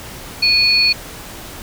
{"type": "tone pair together", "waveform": "sine", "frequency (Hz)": [2463, 4391], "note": ["D#7", "C#8"], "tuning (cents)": [-18, -17], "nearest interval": "minor seventh", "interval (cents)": 1001, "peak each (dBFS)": [-15, -12], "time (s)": [0.42, 0.93], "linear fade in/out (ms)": 10, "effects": ["pink hiss -33 dBFS RMS until 1.62 s"]}